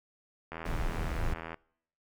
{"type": "click train", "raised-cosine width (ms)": 0.5, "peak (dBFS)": -24, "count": 85, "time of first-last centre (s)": [0.52, 1.543], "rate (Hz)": 82.1}
{"type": "noise", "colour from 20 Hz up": "brown", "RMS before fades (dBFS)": -32, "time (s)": [0.65, 1.34], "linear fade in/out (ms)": 10}
{"effects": ["noise-tail reverb RT60 0.7 s tail -26 dB re dry"]}